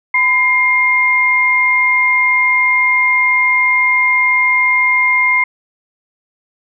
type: tone pair together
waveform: sine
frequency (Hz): 1000 / 2119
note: B5 / C7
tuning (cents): +21 / +21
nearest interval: octave + minor second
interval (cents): 1300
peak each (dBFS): -17 / -10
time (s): 0.14-5.44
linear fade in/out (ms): 5
effects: none